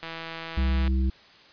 click train, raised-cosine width 0.3 ms, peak -20 dBFS, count 140, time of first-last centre 0.03-0.878 s, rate 164 Hz
harmonic tone, 65.41 Hz, C2, in tune, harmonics 1 / 3 / 5, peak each -21 / -31 / -35 dBFS, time 0.57-1.1 s, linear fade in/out 5 ms
effects white hiss -52 dBFS RMS until 1.52 s + resampled to 11025 Hz

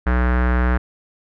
square tone with low-pass filter, 61.74 Hz, B1, in tune, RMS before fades -17 dBFS, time 0.06-0.78 s, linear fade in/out 10 ms, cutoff 1600 Hz, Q 3.3, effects none

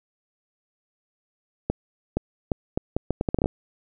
accelerating click train, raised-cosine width 2 ms, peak -9 dBFS, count 13, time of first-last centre 1.7-3.459 s, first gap 470 ms, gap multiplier 0.74, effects none

